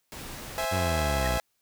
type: noise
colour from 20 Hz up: pink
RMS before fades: -40 dBFS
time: 0.12-0.65 s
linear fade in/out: 0 ms
type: chord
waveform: sawtooth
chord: C augmented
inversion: none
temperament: equal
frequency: 523.3 / 659.3 / 830.6 Hz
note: C5 / E5 / G#5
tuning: 0 / 0 / 0 cents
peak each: -31 / -26 / -29 dBFS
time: 0.58-1.4 s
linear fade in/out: 0 ms
type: exponential sweep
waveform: sawtooth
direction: down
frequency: 96.3 to 58.27 Hz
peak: -23 dBFS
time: 0.71-1.39 s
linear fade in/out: 20 ms
type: tone with exponential growth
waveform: sine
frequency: 1864.7 Hz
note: A#6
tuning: in tune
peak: -29 dBFS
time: 1.19-1.27 s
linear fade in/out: 1 ms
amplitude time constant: 17 ms
effects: white hiss -74 dBFS RMS until 1.61 s